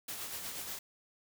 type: noise with tremolo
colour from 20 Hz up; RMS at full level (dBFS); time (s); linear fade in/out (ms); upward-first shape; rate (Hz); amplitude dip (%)
white; -40; 0.08-0.79; 5; sine; 8.3; 40
effects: none